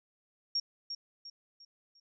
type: tone with echo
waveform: sine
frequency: 5550 Hz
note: F8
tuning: 12 cents flat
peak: -28 dBFS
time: 0.55-0.6 s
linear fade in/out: 5 ms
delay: 350 ms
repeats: 4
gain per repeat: -8 dB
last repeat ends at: 2 s
effects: none